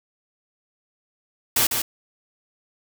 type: noise with echo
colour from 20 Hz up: white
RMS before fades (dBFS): -19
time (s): 1.56-1.67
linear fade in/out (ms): 5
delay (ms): 150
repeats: 1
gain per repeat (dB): -5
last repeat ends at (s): 1.82
effects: none